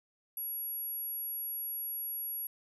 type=tone; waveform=sine; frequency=11360 Hz; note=F9; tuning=28 cents sharp; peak=-35 dBFS; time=0.37-2.47 s; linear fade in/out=2 ms; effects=none

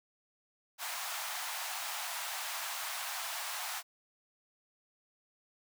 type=high-pass noise; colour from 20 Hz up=pink; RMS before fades=-39 dBFS; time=0.78-3.83 s; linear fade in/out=50 ms; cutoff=700 Hz; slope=48 dB/octave; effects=none

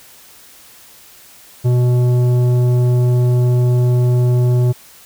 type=tone with tanh clipping; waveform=sine; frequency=123.47 Hz; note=B2; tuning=in tune; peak=-12 dBFS; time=1.64-4.73 s; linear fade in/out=20 ms; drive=11 dB; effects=white hiss -43 dBFS RMS until 5.05 s

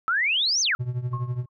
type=exponential two-way sweep; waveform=sine; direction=up then down; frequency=1281 to 6430 to 1281 Hz; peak=-20 dBFS; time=0.08-0.75 s; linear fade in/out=0 ms; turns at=0.61 s
type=tone with tremolo; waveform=triangle; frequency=123.47 Hz; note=B2; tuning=in tune; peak=-20 dBFS; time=0.79-1.46 s; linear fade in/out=20 ms; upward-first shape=triangle; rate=12 Hz; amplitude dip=85%
type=tone with exponential decay; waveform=sine; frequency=1081 Hz; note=C#6; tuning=44 cents flat; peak=-30 dBFS; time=1.13-1.49 s; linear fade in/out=5 ms; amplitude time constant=78 ms
effects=none

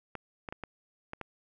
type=clicks; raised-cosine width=0.5 ms; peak=-23 dBFS; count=6; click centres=0.153 / 0.488 / 0.525 / 0.637 / 1.134 / 1.213 s; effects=none

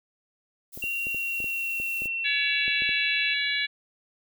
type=noise; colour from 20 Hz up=violet; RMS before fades=-41 dBFS; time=0.72-2.08 s; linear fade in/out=20 ms
type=clicks; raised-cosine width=2 ms; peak=-28 dBFS; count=12; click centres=0.775 / 0.84 / 1.069 / 1.146 / 1.403 / 1.443 / 1.8 / 2.02 / 2.057 / 2.68 / 2.821 / 2.892 s
type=tone with pitch glide; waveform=sine; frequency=2756 to 2681 Hz; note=F7 to E7; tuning=-24 to +29 cents; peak=-27 dBFS; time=0.82-3.34 s; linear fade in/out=5 ms; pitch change=-47 cents; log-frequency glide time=0.96-2.89 s
type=harmonic tone; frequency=567 Hz; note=C#5; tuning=39 cents sharp; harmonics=3 / 4 / 5 / 6 / 7; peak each=-30 / -28 / -35 / -32 / -32 dBFS; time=2.24-3.67 s; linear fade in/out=20 ms
effects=none

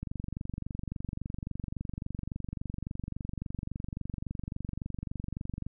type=click train; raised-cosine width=5 ms; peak=-23 dBFS; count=134; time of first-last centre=0.03-5.666 s; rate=23.6 Hz; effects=none

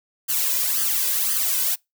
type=noise with flanger; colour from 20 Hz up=blue; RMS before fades=-22 dBFS; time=0.28-1.76 s; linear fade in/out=20 ms; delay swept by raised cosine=0.63 to 2.03 ms; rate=1.9 Hz; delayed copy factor=+0.85; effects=noise-tail reverb RT60 0.2 s tail -26 dB re dry

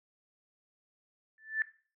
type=tone with exponential growth; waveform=sine; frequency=1760 Hz; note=A6; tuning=in tune; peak=-24 dBFS; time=1.38-1.62 s; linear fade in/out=1 ms; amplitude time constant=52 ms; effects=noise-tail reverb RT60 0.4 s tail -17 dB re dry

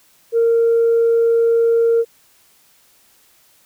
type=tone; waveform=sine; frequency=461.9 Hz; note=A#4; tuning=16 cents flat; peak=-10 dBFS; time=0.32-2.05 s; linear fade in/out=50 ms; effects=tanh soft clip ceiling -8 dBFS + white hiss -54 dBFS RMS until 3.65 s

